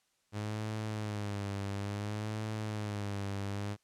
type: tone with vibrato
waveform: sawtooth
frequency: 103.83 Hz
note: G#2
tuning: in tune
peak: -31 dBFS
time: 0.32-3.77 s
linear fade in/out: 50 ms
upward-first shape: sine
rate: 0.58 Hz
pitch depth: 75 cents each way
effects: white hiss -75 dBFS RMS until 3.83 s + low-pass 9000 Hz 12 dB/octave